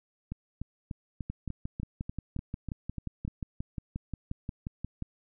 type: two click trains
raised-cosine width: 5 ms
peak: -22 / -23 dBFS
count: 22 / 11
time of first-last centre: 1.3-5.023 / 0.32-3.279 s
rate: 5.64 / 3.38 Hz
effects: none